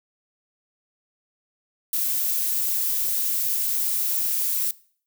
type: noise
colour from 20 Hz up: violet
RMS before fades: -24 dBFS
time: 1.93-4.71 s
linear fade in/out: 2 ms
effects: noise-tail reverb RT60 0.5 s tail -21 dB re dry